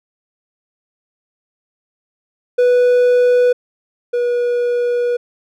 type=tone pair in turn; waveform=triangle; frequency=492.8 / 484.1 Hz; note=B4 / B4; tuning=-4 / -35 cents; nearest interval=unison; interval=31 cents; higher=first; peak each=-7 / -12 dBFS; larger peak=first; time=2.58-3.53 / 4.13-5.17 s; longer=second; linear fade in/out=10 ms; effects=none